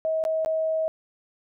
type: tone with dropouts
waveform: sine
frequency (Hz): 638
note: D#5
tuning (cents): +43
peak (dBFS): -22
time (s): 0.05-0.88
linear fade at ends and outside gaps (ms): 0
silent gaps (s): 0.239-0.251 / 0.448-0.46
effects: none